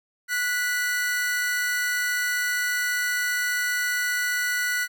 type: tone pair together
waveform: 45% pulse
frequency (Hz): 1467.9 / 1975.5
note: F#6 / B6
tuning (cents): -14 / 0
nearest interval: perfect fourth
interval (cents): 514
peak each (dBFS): -25 / -27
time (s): 0.28-4.88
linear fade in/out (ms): 50
effects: none